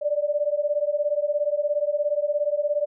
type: beating tone pair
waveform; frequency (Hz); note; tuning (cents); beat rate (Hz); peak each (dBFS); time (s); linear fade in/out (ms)
sine; 580 / 597; D5 / D5; -22 / +28; 17; -24; 0.01-2.86; 20
effects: none